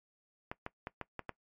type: clicks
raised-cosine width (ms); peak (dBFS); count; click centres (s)
0.5; -23; 6; 0.515 / 0.664 / 0.871 / 1.013 / 1.193 / 1.293
effects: noise-tail reverb RT60 0.1 s tail -19 dB re dry + MP3 64 kbps